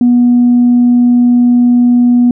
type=tone; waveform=sine; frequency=243.3 Hz; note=B3; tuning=26 cents flat; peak=-3 dBFS; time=0.01-2.31 s; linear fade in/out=2 ms; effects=tanh soft clip ceiling -1 dBFS